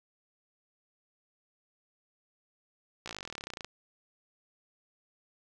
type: slowing click train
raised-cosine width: 0.2 ms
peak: -22 dBFS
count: 24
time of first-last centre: 3.06-3.646 s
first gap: 16 ms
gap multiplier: 1.04
effects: none